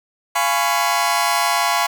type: chord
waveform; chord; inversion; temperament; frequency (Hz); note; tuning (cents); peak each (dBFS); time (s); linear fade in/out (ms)
sawtooth; C# dominant seventh; first; just; 693 / 831.5 / 997.9 / 1108.7; E#5 / G#5 / B5 / C#6; -14 / +2 / +18 / 0; -18; 0.35-1.87; 10
effects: none